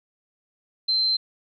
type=tone; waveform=sine; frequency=4109 Hz; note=C8; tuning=32 cents flat; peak=-19 dBFS; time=0.88-1.17 s; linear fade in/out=10 ms; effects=none